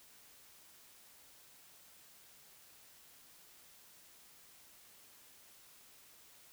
silence, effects white hiss -61 dBFS RMS until 6.52 s

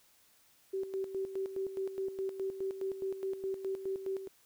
sine tone with tremolo, 385.1 Hz, G4, 31 cents flat, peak -32 dBFS, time 0.73-4.28 s, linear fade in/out 10 ms, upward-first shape square, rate 4.8 Hz, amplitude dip 65%, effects white hiss -66 dBFS RMS until 4.45 s

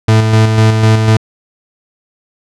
40% pulse tone with tremolo, 110 Hz, A2, in tune, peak -4 dBFS, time 0.08-1.17 s, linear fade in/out 5 ms, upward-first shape square, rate 4 Hz, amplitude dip 40%, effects low-pass 7000 Hz 12 dB/octave

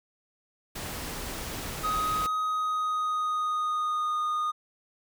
pink noise, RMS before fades -36 dBFS, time 0.75-2.27 s, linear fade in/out 10 ms
triangle tone with pitch glide, 1258 to 1228.6 Hz, D#6 to D#6, +19 to -22 cents, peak -24 dBFS, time 1.83-4.52 s, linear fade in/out 20 ms, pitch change -41 cents, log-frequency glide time 2.37-4.2 s
effects none

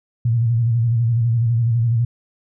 sine tone with vibrato, 116.54 Hz, A#2, in tune, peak -14 dBFS, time 0.25-2.05 s, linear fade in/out 5 ms, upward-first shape square, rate 12 Hz, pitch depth 56 cents each way, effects none

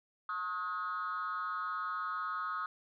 sine tone with frequency modulation, 1266 Hz, D#6, 30 cents sharp, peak -33 dBFS, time 0.29-2.66 s, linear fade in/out 2 ms, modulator 182 Hz, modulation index 0.89, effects tanh soft clip ceiling -31 dBFS

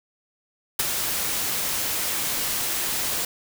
white noise with ADSR envelope, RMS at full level -19 dBFS, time 0.79-3.25 s, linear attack 7 ms, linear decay 20 ms, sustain -7 dB, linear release 4 ms, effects none

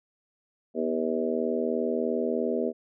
harmonic tone with a mistuned harmonic, 80 Hz, D#2, 49 cents sharp, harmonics 3 / 4 / 5 / 6 / 7 / 8, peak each -30 / -36 / -30 / -31 / -35 / -34 dBFS, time 0.74-2.73 s, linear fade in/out 50 ms, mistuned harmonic 3, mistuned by +22 cents, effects none

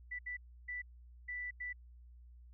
sine tone bursts at uneven times, 1975.5 Hz, B6, in tune, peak -39 dBFS, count 5, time 0.11-0.19 / 0.26-0.37 / 0.68-0.82 / 1.28-1.51 / 1.6-1.73 s, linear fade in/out 10 ms, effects added 60 Hz sine -54 dBFS peak until 2.53 s

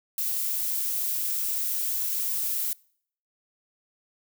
violet noise, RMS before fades -28 dBFS, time 0.18-2.73 s, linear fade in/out 2 ms, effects noise-tail reverb RT60 0.6 s tail -25 dB re dry

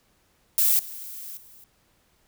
violet noise with level steps, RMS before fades -20 / -38 / -50 dBFS, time 0.58-1.64 s, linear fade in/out 0 ms, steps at 0.79 / 1.37 s, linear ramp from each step 2 ms, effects pink hiss -65 dBFS RMS until 2.27 s

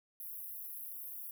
pink high-pass noise, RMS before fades -45 dBFS, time 0.2-1.31 s, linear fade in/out 2 ms, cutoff 11000 Hz, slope 96 dB/octave, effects none

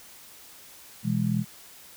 sine chord, E major, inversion second, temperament just, 123.61 / 164.81 / 206 Hz, B2 / E3 / G#3, +2 / 0 / -14 cents, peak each -28 / -28 / -26 dBFS, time 1.03-1.45 s, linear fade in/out 50 ms, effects white hiss -49 dBFS RMS until 1.96 s

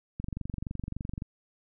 click train, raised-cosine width 5 ms, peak -22 dBFS, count 25, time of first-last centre 0.2-1.221 s, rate 23.5 Hz, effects none

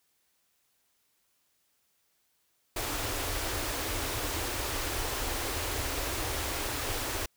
pink band-stop noise, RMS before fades -33 dBFS, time 2.76-7.26 s, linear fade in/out 5 ms, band 120 to 260 Hz, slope 48 dB/octave, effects white hiss -73 dBFS RMS until 7.36 s

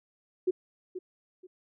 sine tone with echo, 367.4 Hz, F#4, 12 cents flat, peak -22 dBFS, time 0.47-0.51 s, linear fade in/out 10 ms, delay 480 ms, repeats 2, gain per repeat -12 dB, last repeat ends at 1.47 s, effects none

